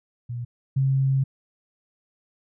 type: tone pair in turn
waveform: sine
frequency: 120.3 / 134.63 Hz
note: B2 / C3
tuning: -45 / +50 cents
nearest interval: major second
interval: 195 cents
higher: second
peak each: -28 / -18 dBFS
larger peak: second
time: 0.29-0.45 / 0.76-1.24 s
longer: second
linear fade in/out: 10 ms
effects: none